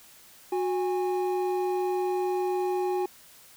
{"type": "tone pair together", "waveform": "triangle", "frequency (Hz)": [365.7, 819.6], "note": ["F#4", "G#5"], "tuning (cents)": [-20, -23], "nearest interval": "octave + major second", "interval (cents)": 1397, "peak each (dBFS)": [-24, -29], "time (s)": [0.52, 3.06], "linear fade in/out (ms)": 5, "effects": ["white hiss -53 dBFS RMS until 3.56 s"]}